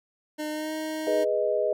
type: tone with pitch glide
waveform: 25% pulse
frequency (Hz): 304.5 to 312.7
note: D#4 to D#4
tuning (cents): -37 to +9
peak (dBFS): -26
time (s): 0.38-1.25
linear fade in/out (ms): 20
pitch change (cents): +46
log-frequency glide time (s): 0.5-0.73
type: chord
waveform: sine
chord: G# minor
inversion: none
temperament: equal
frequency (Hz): 415.3 / 493.9 / 622.3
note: G#4 / B4 / D#5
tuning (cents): 0 / 0 / 0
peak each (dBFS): -28 / -28 / -25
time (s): 1.07-1.73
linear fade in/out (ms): 2
effects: none